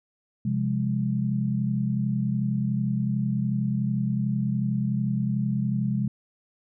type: tone cluster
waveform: sine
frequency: 130.9 / 173.6 / 204.5 Hz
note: C3 / F3 / G#3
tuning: +1 / -10 / -26 cents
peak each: -26 / -31 / -26 dBFS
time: 0.45-6.08 s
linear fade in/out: 5 ms
effects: none